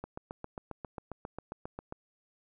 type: click train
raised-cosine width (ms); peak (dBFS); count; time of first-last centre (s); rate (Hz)
1; -25; 15; 0.04-1.924; 7.43
effects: none